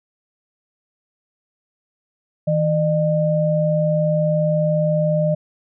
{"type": "tone pair together", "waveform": "sine", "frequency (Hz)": [160, 605.7], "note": ["D#3", "D#5"], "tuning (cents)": [49, -47], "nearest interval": "octave + major seventh", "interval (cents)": 2304, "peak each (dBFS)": -18, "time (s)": [2.47, 5.35], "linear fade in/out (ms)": 10, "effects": []}